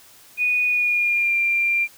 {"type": "tone with pitch glide", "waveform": "sine", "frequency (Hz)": [2470, 2379], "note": ["D#7", "D7"], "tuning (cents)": [-13, 22], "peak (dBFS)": -17, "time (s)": [0.37, 1.88], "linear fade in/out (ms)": 50, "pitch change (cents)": -65, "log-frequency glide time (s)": [0.67, 1.36], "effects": ["white hiss -49 dBFS RMS until 1.97 s"]}